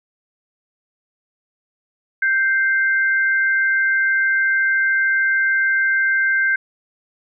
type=tone pair together; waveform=sine; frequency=1566.6 / 2093 Hz; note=G6 / C7; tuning=-2 / 0 cents; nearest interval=perfect fourth; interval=502 cents; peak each=-15 / -23 dBFS; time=2.22-6.56 s; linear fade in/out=5 ms; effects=none